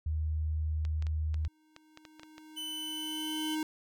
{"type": "tone", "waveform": "sine", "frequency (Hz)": 77.78, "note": "D#2", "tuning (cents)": 0, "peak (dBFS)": -29, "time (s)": [0.06, 1.48], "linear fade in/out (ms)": 5}
{"type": "clicks", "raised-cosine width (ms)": 0.2, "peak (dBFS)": -30, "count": 11, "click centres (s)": [0.851, 1.024, 1.068, 1.343, 1.45, 1.764, 1.974, 2.052, 2.196, 2.233, 2.381]}
{"type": "tone with exponential growth", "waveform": "square", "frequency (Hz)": 310.6, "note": "D#4", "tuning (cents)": -3, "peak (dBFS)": -31, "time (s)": [1.33, 3.63], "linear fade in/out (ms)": 2, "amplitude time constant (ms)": 500}
{"type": "tone with pitch glide", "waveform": "45% pulse", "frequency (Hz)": [3015, 3043], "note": ["F#7", "F#7"], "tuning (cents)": [32, 48], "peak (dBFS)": -37, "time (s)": [2.56, 3.56], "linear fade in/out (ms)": 20, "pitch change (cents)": 16, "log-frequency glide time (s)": [2.95, 3.36]}
{"effects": []}